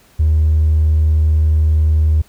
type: tone with hard clipping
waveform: sine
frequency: 77.78 Hz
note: D#2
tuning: in tune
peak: -10 dBFS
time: 0.19-2.22 s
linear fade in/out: 10 ms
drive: 1 dB
effects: pink hiss -50 dBFS RMS until 2.28 s